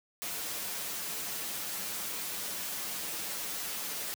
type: noise with comb filter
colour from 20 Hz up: white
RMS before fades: -37 dBFS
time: 0.22-4.14 s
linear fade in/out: 0 ms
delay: 7.8 ms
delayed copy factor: -0.6
effects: high-pass 100 Hz 12 dB/octave